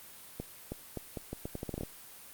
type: accelerating click train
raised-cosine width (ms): 2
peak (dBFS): -23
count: 13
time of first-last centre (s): 0.4-1.834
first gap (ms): 320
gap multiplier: 0.79
effects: white hiss -51 dBFS RMS until 2.33 s + Opus 32 kbps